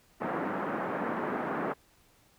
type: band-pass noise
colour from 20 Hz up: pink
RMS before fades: -33 dBFS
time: 0.2-1.74 s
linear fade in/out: 20 ms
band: 190 to 1600 Hz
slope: 24 dB/octave
effects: pink hiss -64 dBFS RMS until 2.38 s